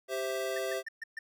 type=chord; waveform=square; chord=C major; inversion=second; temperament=equal; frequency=392 / 523.3 / 659.3 Hz; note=G4 / C5 / E5; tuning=0 / 0 / 0 cents; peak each=-37 dBFS; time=0.08-0.83 s; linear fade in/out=50 ms
type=tone bursts; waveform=triangle; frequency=1800 Hz; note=A6; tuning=39 cents sharp; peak=-34 dBFS; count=5; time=0.56-1.19 s; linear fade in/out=5 ms; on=22 ms; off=130 ms
effects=none